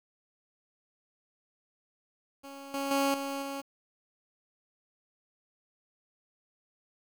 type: tone with level steps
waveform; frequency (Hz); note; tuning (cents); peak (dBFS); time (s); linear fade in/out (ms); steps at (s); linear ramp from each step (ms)
15% pulse; 276.4; C#4; -5; -37 / -25 / -19 / -27 / -29; 2.43-3.62; 20; 2.74 / 2.91 / 3.14 / 3.42; 2
effects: 10-bit